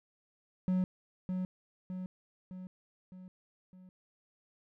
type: tone with echo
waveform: triangle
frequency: 184.4 Hz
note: F#3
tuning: 6 cents flat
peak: -25 dBFS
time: 0.68-0.84 s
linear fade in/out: 0 ms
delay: 610 ms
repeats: 5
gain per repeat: -5 dB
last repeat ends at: 3.89 s
effects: none